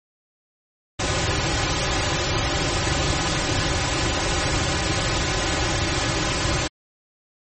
pink noise with comb filter, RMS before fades -22 dBFS, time 0.99-6.68 s, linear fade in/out 10 ms, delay 4.4 ms, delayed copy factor -0.8, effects MP3 32 kbps

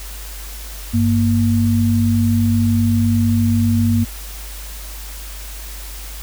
sine tone pair together, 98 / 233.1 Hz, G2 / A#3, 0 / 0 cents, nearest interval octave + minor third, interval 1500 cents, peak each -15 dBFS, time 0.93-4.05 s, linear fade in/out 20 ms, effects added 50 Hz sine -30 dBFS peak until 6.22 s + white hiss -35 dBFS RMS until 6.22 s

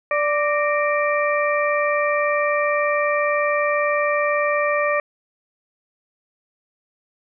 harmonic tone with a mistuned harmonic, 587.3 Hz, D5, in tune, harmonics 1 / 2 / 3 / 4, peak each -20 / -23 / -25 / -26 dBFS, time 0.11-5 s, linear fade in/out 2 ms, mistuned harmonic 3, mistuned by +82 cents, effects none

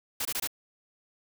white noise bursts, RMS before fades -31 dBFS, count 4, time 0.2-0.474 s, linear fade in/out 5 ms, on 52 ms, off 22 ms, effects none

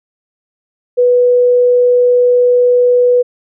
sine tone, 491.9 Hz, B4, 7 cents flat, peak -6 dBFS, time 0.97-3.23 s, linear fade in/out 20 ms, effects none

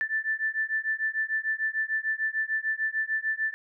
sine beating tone pair, 1760 / 1766.7 Hz, A6 / A6, 0 / +7 cents, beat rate 6.7 Hz, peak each -29 dBFS, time 0.01-3.54 s, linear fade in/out 0 ms, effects none

